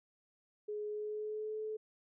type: tone with pitch glide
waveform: sine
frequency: 420 to 432.6 Hz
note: G#4 to A4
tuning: +19 to -29 cents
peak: -37 dBFS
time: 0.68-1.77 s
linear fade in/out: 10 ms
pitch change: +52 cents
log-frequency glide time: 0.87-1.6 s
effects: none